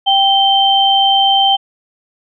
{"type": "tone pair together", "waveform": "sine", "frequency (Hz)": [784, 3118], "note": ["G5", "G7"], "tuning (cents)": [0, -10], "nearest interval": "2 octaves", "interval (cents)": 2390, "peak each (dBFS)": -11, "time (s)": [0.06, 1.57], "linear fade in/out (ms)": 20, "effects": []}